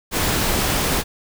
pink noise, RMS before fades -20 dBFS, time 0.11-1.04 s, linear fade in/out 50 ms, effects none

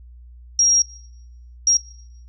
sine tone bursts at uneven times, 5630 Hz, F8, 13 cents sharp, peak -12 dBFS, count 2, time 0.59-0.82 / 1.67-1.77 s, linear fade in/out 2 ms, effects noise-tail reverb RT60 0.8 s tail -19 dB re dry + added 60 Hz sine -40 dBFS peak until 2.28 s

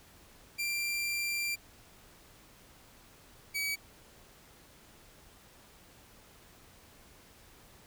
sawtooth tone pair in turn, 2369 / 2278 Hz, D7 / C#7, +14 / +47 cents, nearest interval minor second, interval 67 cents, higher first, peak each -28 dBFS, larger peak neither, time 0.58-1.56 / 3.54-3.76 s, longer first, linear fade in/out 20 ms, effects pink hiss -58 dBFS RMS until 7.86 s

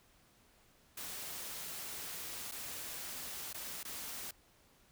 white noise with dropouts, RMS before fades -44 dBFS, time 0.97-4.31 s, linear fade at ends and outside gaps 5 ms, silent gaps 2.514-2.519 / 3.53-3.543 / 3.832-3.85 s, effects pink hiss -67 dBFS RMS until 4.91 s

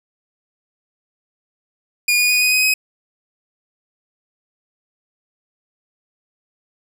sawtooth tone with pitch steps, 2437 / 2455 / 2474 / 2493 / 2511 / 2530 Hz, D#7 / D#7 / D#7 / D#7 / D#7 / D#7, -37 / -24 / -10 / +3 / +15 / +28 cents, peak -10 dBFS, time 2.08-2.74 s, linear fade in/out 5 ms, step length 110 ms, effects none

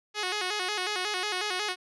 5% pulse tone with vibrato, 392 Hz, G4, in tune, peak -17 dBFS, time 0.14-1.76 s, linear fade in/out 50 ms, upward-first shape square, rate 5.5 Hz, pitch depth 120 cents each way, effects resampled to 22050 Hz

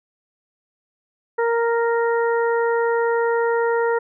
harmonic tone, 465.4 Hz, A#4, 3 cents flat, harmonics 1 / 2 / 3 / 4, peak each -18 / -24 / -28 / -30 dBFS, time 1.38-3.99 s, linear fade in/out 10 ms, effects none

